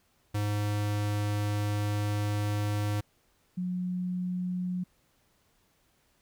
square / sine tone pair in turn, 103.83 / 180.8 Hz, G#2 / F#3, 0 / -40 cents, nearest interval minor seventh, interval 960 cents, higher second, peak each -28 / -29 dBFS, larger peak first, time 0.34-3.01 / 3.57-4.84 s, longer first, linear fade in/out 10 ms, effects pink hiss -69 dBFS RMS until 6.21 s

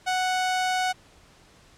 sawtooth tone, 740 Hz, F#5, in tune, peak -19 dBFS, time 0.06-0.93 s, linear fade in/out 20 ms, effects pink hiss -55 dBFS RMS until 1.77 s + low-pass 8000 Hz 12 dB/octave

